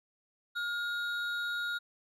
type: tone pair together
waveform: triangle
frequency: 1421 / 3798 Hz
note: F6 / A#7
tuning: +30 / +32 cents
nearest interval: octave + perfect fourth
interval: 1702 cents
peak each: -31 / -38 dBFS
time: 0.55-1.79 s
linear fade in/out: 20 ms
effects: none